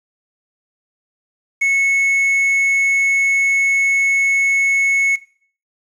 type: tone with quantisation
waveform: triangle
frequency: 2198 Hz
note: C#7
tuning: 15 cents flat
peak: -11 dBFS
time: 1.61-5.16 s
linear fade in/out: 10 ms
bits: 6
effects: noise-tail reverb RT60 0.5 s tail -18 dB re dry + low-pass 10000 Hz 12 dB/octave